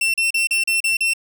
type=tone bursts; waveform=40% pulse; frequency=2701 Hz; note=E7; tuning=42 cents sharp; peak=-15 dBFS; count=7; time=0.01-1.136 s; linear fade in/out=5 ms; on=130 ms; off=36 ms; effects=none